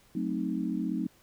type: chord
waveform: sine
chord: F# diminished seventh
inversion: none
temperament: equal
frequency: 185 / 220 / 261.6 / 311.1 Hz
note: F#3 / A3 / C4 / Eb4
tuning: 0 / 0 / 0 / 0 cents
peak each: -34 dBFS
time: 0.15-1.07 s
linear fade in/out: 5 ms
effects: pink hiss -62 dBFS RMS until 1.22 s